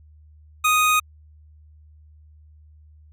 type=tone; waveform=25% pulse; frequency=1244.5 Hz; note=D#6; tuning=in tune; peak=-12 dBFS; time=0.64-1 s; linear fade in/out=10 ms; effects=added 76 Hz sine -47 dBFS peak until 3.12 s